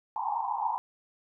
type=band-pass noise; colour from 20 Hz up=white; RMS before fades=-31 dBFS; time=0.16-0.78 s; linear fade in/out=0 ms; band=790 to 1000 Hz; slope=96 dB/octave; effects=none